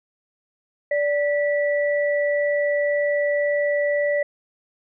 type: tone pair together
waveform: sine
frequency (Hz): 582.1 / 1958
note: D5 / B6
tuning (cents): -15 / -15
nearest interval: octave + major sixth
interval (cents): 2100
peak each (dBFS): -19 / -26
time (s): 0.91-4.23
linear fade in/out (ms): 5
effects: none